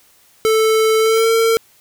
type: tone with pitch glide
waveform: square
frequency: 440 to 453.4 Hz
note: A4 to A#4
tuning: 0 to -48 cents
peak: -12 dBFS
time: 0.45-1.57 s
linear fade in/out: 0 ms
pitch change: +52 cents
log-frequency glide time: 0.99-1.29 s
effects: white hiss -52 dBFS RMS until 1.8 s